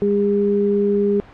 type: tone pair together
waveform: sine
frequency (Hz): 202.8 / 405.5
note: G#3 / G#4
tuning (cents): -41 / -41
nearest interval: octave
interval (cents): 1200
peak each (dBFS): -19 / -16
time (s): 0.02-1.2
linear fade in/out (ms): 0
effects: pink hiss -43 dBFS RMS until 1.33 s + low-pass 2000 Hz 12 dB/octave